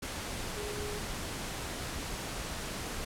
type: tone in noise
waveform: sine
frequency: 415.3 Hz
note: G#4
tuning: in tune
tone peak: -39 dBFS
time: 0.56-0.99 s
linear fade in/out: 10 ms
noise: pink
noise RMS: -38 dBFS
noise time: 0.02-3.05 s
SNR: -4 dB
effects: low-pass 11000 Hz 12 dB/octave